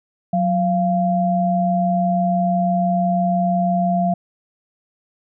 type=tone pair together; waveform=sine; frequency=183.02 / 691 Hz; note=F#3 / F5; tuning=-19 / -19 cents; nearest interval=octave + major seventh; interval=2300 cents; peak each=-18 / -18 dBFS; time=0.33-4.14 s; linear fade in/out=5 ms; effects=none